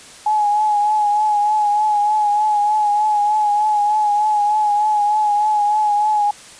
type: tone with vibrato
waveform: sine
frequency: 840 Hz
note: G#5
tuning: 19 cents sharp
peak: -13 dBFS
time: 0.26-6.31 s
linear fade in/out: 5 ms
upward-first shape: triangle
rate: 3.3 Hz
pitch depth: 43 cents each way
effects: white hiss -40 dBFS RMS until 6.59 s + resampled to 22050 Hz